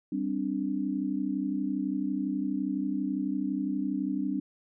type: chord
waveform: sine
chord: G suspended fourth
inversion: none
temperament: equal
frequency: 196 / 261.6 / 293.7 Hz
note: G3 / C4 / D4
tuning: 0 / 0 / 0 cents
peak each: -33 / -32 / -31 dBFS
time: 0.12-4.4 s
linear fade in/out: 5 ms
effects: none